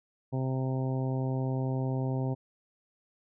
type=harmonic tone; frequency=131.1 Hz; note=C3; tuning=4 cents sharp; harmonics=1 / 2 / 3 / 4 / 5 / 6 / 7; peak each=-29 / -35 / -39 / -41 / -43 / -45 / -46 dBFS; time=0.32-2.35 s; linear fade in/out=20 ms; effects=none